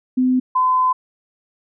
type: tone pair in turn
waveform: sine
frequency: 254.9 / 1019.6 Hz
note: C4 / C6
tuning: -45 / -45 cents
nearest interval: 2 octaves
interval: 2400 cents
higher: second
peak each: -13 dBFS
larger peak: neither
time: 0.17-0.4 / 0.55-0.93 s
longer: second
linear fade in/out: 10 ms
effects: none